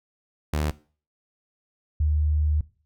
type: tone pair in turn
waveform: sawtooth / sine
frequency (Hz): 75.4 / 75.67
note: D2 / D#2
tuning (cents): +46 / -48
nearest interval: unison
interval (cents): 6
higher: second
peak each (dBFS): -19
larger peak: neither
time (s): 0.53-0.71 / 2-2.61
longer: second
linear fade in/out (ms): 5
effects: noise-tail reverb RT60 0.4 s tail -19 dB re dry